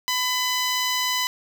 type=tone; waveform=10% pulse; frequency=1003 Hz; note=B5; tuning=26 cents sharp; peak=-13 dBFS; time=0.08-1.27 s; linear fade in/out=0 ms; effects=none